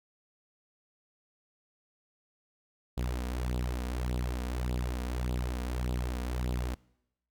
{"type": "tone with flanger", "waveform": "sawtooth", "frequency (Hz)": 61.74, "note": "B1", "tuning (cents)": 0, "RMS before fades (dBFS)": -33, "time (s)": [2.97, 6.75], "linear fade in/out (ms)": 10, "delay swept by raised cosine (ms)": [0.24, 4.24], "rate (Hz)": 1.7, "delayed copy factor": 0.65, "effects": ["noise-tail reverb RT60 0.9 s tail -24 dB re dry"]}